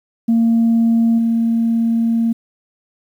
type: tone with level steps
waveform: sine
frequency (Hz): 229.5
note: A#3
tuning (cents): -27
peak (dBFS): -9 / -12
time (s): 0.28-2.33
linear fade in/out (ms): 10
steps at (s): 1.18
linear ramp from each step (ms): 5
effects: tanh soft clip ceiling -8 dBFS + 8-bit